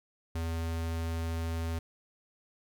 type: tone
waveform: square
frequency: 82.41 Hz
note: E2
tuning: in tune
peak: -32 dBFS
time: 0.35-1.79 s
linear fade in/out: 5 ms
effects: 12-bit